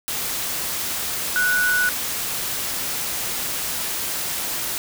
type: tone in noise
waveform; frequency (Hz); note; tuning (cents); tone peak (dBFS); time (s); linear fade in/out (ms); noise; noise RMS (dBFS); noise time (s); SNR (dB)
sine; 1475; F#6; -6; -17; 1.36-1.89; 0; white; -26; 0.08-4.78; +6
effects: none